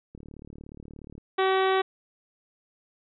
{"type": "click train", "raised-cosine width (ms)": 3, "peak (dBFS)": -31, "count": 39, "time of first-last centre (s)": [0.15, 1.18], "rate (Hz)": 36.9}
{"type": "harmonic tone", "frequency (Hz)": 380.8, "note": "F#4", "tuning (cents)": 50, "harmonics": [1, 2, 3, 4, 5, 6, 7, 8, 9, 10], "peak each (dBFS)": [-23, -27, -29, -34, -34, -38, -42, -41, -39, -40], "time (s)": [1.38, 1.82], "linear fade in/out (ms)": 10}
{"effects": []}